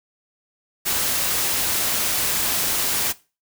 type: noise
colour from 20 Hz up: white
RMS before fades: -22 dBFS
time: 0.85-3.13 s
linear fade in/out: 20 ms
effects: noise-tail reverb RT60 0.3 s tail -19 dB re dry